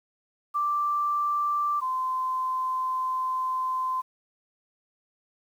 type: tone pair in turn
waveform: sine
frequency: 1175 / 1031.8 Hz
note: D6 / C6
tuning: +1 / -24 cents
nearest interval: major second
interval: 225 cents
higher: first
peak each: -23 / -25 dBFS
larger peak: first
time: 0.54-1.81 / 1.81-4.02 s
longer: second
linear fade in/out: 20 ms
effects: 9-bit